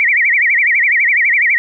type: tone with vibrato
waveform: sine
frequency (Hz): 2093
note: C7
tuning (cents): 0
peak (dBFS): -9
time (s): 0-1.58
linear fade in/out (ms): 0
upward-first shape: sine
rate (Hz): 12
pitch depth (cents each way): 210
effects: none